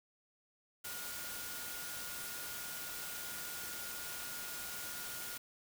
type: tone in noise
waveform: sine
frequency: 1431 Hz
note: F6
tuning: 42 cents sharp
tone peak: -50 dBFS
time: 0.84-5.38 s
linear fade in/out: 10 ms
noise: white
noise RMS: -44 dBFS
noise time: 0.84-5.38 s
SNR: -9 dB
effects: none